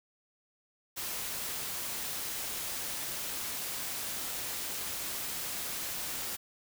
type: noise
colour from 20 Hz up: white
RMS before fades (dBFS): -37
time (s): 0.96-6.37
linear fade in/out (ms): 20
effects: none